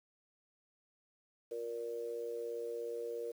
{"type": "tone with amplitude modulation", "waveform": "sine", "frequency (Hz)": 469.7, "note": "A#4", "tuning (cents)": 13, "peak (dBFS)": -34, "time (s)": [1.51, 3.32], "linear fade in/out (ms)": 10, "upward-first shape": "sine", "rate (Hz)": 117, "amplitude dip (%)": 80, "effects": ["10-bit"]}